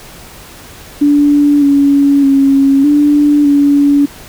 sine tone with pitch steps, 289.9 / 281.7 / 274.2 / 292.7 / 285.3 Hz, D4 / C#4 / C#4 / D4 / C#4, -22 / +28 / -19 / -6 / +50 cents, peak -5 dBFS, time 1.01-4.06 s, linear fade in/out 10 ms, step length 610 ms, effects pink hiss -34 dBFS RMS until 4.28 s

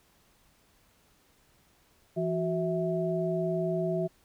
sine tone cluster, 167.7 / 369.5 / 652 Hz, E3 / F#4 / E5, +30 / -2 / -19 cents, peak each -31 dBFS, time 2.16-4.08 s, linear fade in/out 20 ms, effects pink hiss -65 dBFS RMS until 4.24 s

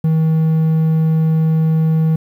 triangle tone, 159.5 Hz, D#3, 43 cents sharp, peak -9 dBFS, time 0.04-2.16 s, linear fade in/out 5 ms, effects 8-bit

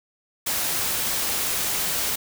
white noise, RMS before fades -25 dBFS, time 0.46-2.16 s, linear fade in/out 10 ms, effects none

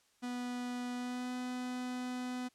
45% pulse tone with pitch glide, 246.2 to 250.2 Hz, B3 to B3, -5 to +23 cents, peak -37 dBFS, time 0.22-2.49 s, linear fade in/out 20 ms, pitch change +28 cents, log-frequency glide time 0.95-1.32 s, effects white hiss -71 dBFS RMS until 2.54 s + low-pass 9000 Hz 12 dB/octave

